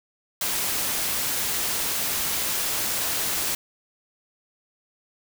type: noise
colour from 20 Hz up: white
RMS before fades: -26 dBFS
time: 0.41-3.55 s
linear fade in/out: 2 ms
effects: none